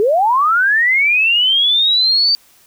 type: linear sweep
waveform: sine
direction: up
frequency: 392 to 4641 Hz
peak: -10 dBFS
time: 0-2.35 s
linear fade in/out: 0 ms
effects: white hiss -50 dBFS RMS until 2.66 s